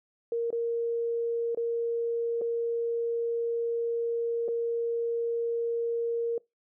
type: tone with dropouts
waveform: sine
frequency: 466.1 Hz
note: A#4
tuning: in tune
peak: -26 dBFS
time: 0.32-6.38 s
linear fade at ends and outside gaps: 2 ms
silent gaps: 0.505-0.527 / 1.548-1.573 / 2.413-2.417 / 4.481-4.485 s
effects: noise-tail reverb RT60 0.2 s tail -24 dB re dry